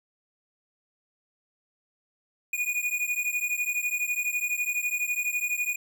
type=beating tone pair; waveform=square; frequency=2449 / 2461 Hz; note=D#7 / D#7; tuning=-28 / -20 cents; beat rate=12 Hz; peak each=-30 dBFS; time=2.53-5.76 s; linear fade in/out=5 ms; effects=none